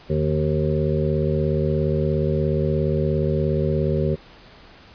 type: harmonic tone with a mistuned harmonic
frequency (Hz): 77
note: D#2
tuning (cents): -17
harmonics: 1 / 2 / 3 / 5 / 6 / 7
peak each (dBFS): -26 / -22 / -28 / -25 / -28 / -28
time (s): 0.09-4.16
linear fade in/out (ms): 20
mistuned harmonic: 1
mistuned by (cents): +110
effects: pink hiss -47 dBFS RMS until 4.94 s + resampled to 11025 Hz